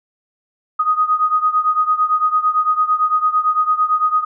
sine beating tone pair, 1244.5 / 1253.4 Hz, D#6 / D#6, 0 / +12 cents, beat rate 8.9 Hz, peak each -15 / -18 dBFS, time 0.79-4.25 s, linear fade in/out 10 ms, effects none

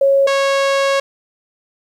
sine / sawtooth tone pair in turn, 550 / 550 Hz, C#5 / C#5, -14 / -14 cents, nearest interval unison, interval 0 cents, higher neither, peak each -9 dBFS, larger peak neither, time 0.01-0.27 / 0.27-1 s, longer second, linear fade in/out 5 ms, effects low-pass 6000 Hz 12 dB/octave + 8-bit

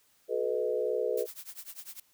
sine chord, B dominant seventh, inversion second, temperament equal with one note detuned, 370 / 431.4 / 493.9 / 622.3 Hz, F#4 / A4 / B4 / D#5, 0 / -34 / 0 / 0 cents, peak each -37 / -31 / -31 / -36 dBFS, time 0.28-1.27 s, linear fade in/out 50 ms
blue noise with tremolo, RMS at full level -41 dBFS, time 1.17-2 s, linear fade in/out 5 ms, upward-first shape triangle, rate 10 Hz, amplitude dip 100%
effects white hiss -67 dBFS RMS until 2.13 s

